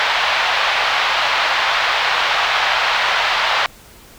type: band-pass noise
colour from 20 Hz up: pink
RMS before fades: -17 dBFS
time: 0-3.66 s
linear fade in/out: 0 ms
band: 740 to 3900 Hz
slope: 24 dB/octave
effects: pink hiss -43 dBFS RMS until 4.18 s